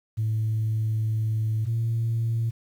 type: tone pair in turn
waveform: sine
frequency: 109.8 / 114.43 Hz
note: A2 / A#2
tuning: -3 / -32 cents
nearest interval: minor second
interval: 71 cents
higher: second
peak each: -21 dBFS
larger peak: neither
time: 0.17-1.66 / 1.66-2.51 s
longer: first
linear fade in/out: 20 ms
effects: tanh soft clip ceiling -19 dBFS + 9-bit